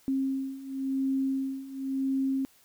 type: beating tone pair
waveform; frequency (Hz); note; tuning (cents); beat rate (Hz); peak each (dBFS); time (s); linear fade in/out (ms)
sine; 267.6 / 268.54; C4 / C4; +39 / +45; 0.94; -32 / -29; 0.08-2.45; 0
effects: white hiss -61 dBFS RMS until 2.64 s